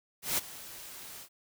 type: noise with ADSR envelope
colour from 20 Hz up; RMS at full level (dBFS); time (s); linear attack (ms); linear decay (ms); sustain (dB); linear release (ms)
white; -28; 0.22-1.29; 160; 18; -18; 79
effects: none